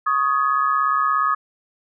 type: tone cluster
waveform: sine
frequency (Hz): 1111 / 1248 / 1691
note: C#6 / D#6 / G#6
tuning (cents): +4 / +5 / +31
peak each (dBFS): -22 / -18 / -27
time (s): 0.06-1.35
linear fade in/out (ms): 10
effects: none